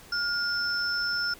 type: tone pair together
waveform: sine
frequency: 1420 / 5306 Hz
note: F6 / E8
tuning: +28 / +10 cents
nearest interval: octave + major seventh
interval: 2282 cents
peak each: -28 / -29 dBFS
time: 0.12-1.34 s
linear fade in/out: 5 ms
effects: pink hiss -50 dBFS RMS until 1.39 s